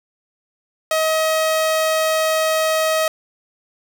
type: tone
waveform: sawtooth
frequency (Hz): 634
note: D#5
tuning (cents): +32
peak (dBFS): -12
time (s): 0.91-3.08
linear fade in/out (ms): 2
effects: none